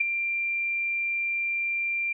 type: tone with ADSR envelope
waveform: sine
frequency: 2373 Hz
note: D7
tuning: 17 cents sharp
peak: -17 dBFS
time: 0-2.13 s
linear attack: 10 ms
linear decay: 10 ms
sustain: -8 dB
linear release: 8 ms
effects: none